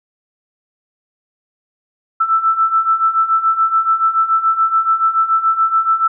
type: beating tone pair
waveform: sine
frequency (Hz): 1320 / 1327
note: E6 / E6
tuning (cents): +2 / +11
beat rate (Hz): 7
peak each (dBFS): -17 / -13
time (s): 2.2-6.08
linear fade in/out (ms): 10
effects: none